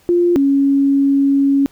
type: tone pair in turn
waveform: sine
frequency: 349.2 / 277.2 Hz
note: F4 / C#4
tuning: 0 / 0 cents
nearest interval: major third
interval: 400 cents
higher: first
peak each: -10 dBFS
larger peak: neither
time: 0.09-0.36 / 0.36-1.66 s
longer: second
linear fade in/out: 0 ms
effects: pink hiss -52 dBFS RMS until 1.71 s